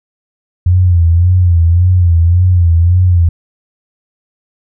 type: tone with vibrato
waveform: sine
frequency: 87.31 Hz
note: F2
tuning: in tune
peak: -5 dBFS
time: 0.66-3.29 s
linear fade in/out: 5 ms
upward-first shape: sine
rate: 1.8 Hz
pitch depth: 84 cents each way
effects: none